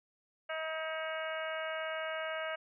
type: harmonic tone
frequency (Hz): 318.1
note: D#4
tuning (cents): +38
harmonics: 2 / 3 / 4 / 5 / 6 / 7 / 8 / 9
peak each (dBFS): -38 / -49 / -43 / -42 / -48 / -45 / -55 / -47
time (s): 0.49-2.56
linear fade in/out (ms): 10
effects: none